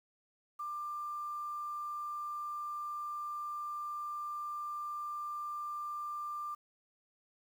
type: tone with quantisation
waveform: sine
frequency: 1189 Hz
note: D6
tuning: 21 cents sharp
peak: -37 dBFS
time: 0.59-6.55 s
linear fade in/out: 10 ms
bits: 10
effects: none